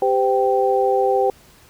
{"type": "tone cluster", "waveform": "sine", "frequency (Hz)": [394.5, 512, 781], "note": ["G4", "C5", "G5"], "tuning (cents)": [11, -38, -7], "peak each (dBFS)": -19, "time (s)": [0.02, 1.3], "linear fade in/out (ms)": 2, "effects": ["pink hiss -50 dBFS RMS until 1.69 s"]}